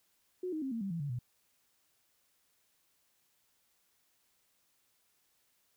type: tone with pitch steps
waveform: sine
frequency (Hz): 365.1 / 312.4 / 267.3 / 228.7 / 195.65 / 167.4 / 143.23 / 122.54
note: F#4 / D#4 / C4 / A#3 / G3 / E3 / D3 / B2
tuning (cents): -23 / +7 / +37 / -33 / -3 / +27 / -43 / -13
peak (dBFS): -34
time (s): 0.43-1.19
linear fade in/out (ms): 5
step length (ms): 95
effects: white hiss -74 dBFS RMS until 5.76 s